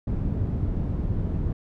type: low-pass noise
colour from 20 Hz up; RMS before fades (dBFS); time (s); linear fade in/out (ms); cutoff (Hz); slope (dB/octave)
white; -26; 0.07-1.53; 5; 130; 12
effects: none